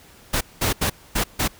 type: noise bursts at uneven times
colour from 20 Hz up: pink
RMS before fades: -21 dBFS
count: 5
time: 0.33-0.41 / 0.61-0.73 / 0.81-0.9 / 1.15-1.24 / 1.39-1.48 s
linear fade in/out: 10 ms
effects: pink hiss -49 dBFS RMS until 1.59 s